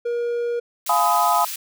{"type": "tone", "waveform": "triangle", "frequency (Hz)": 475.3, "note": "A#4", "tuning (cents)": 34, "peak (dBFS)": -19, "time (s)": [0.05, 0.6], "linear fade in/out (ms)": 10}
{"type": "high-pass noise", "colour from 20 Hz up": "white", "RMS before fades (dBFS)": -30, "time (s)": [0.86, 1.56], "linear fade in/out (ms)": 5, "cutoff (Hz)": 2100, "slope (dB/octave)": 12}
{"type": "chord", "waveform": "sine", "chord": "F half-diminished seventh", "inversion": "none", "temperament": "just", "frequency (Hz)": [698.5, 838.1, 1005.8, 1257.2], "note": ["F5", "Ab5", "Cb6", "Eb6"], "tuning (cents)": [0, 16, 31, 18], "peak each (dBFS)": -21, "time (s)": [0.89, 1.45], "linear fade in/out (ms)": 5}
{"effects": []}